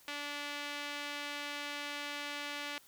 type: tone with band-pass filter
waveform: sawtooth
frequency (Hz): 290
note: D4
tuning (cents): -22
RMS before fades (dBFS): -41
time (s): 0.08-2.78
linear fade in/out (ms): 0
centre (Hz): 2800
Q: 1.1
effects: white hiss -62 dBFS RMS until 2.87 s